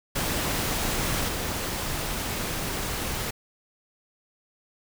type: noise with level steps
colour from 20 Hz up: pink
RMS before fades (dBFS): -27 / -30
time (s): 0.15-3.31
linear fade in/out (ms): 10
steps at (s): 1.28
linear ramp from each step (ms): 5
effects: none